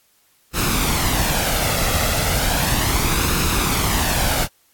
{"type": "noise with flanger", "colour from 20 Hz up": "pink", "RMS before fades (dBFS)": -19, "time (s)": [0.53, 4.48], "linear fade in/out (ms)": 50, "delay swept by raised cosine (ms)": [0.76, 1.52], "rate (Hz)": 0.35, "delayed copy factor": 0.5, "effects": ["white hiss -59 dBFS RMS until 4.73 s", "AAC 64 kbps"]}